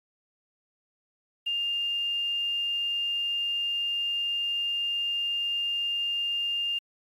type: tone with quantisation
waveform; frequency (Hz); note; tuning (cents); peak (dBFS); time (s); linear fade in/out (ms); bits
sine; 2806; F7; +8; -26; 1.46-6.79; 10; 9
effects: AAC 48 kbps